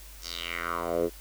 10% pulse tone with band-pass filter sweep, 85.1 Hz, F2, 44 cents flat, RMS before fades -31 dBFS, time 0.21-1.1 s, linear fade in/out 50 ms, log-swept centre 6000 to 380 Hz, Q 3.4, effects added 50 Hz sine -46 dBFS peak until 1.2 s + white hiss -50 dBFS RMS until 1.2 s

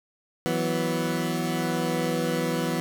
20% pulse chord, E suspended second, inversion none, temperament equal, 164.81 / 185 / 246.9 Hz, E3 / F#3 / B3, 0 / 0 / 0 cents, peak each -23 / -26 / -24 dBFS, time 0.46-2.8 s, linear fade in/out 0 ms, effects none

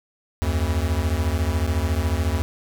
square beating tone pair, 75.2 / 89.2 Hz, D2 / F2, +42 / +37 cents, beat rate 14 Hz, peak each -23 / -24 dBFS, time 0.42-2.42 s, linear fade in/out 0 ms, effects none

